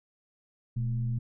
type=tone with frequency modulation; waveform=sine; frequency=120.3 Hz; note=B2; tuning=45 cents flat; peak=-27 dBFS; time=0.76-1.19 s; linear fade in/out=10 ms; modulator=95.7 Hz; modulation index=0.45; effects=none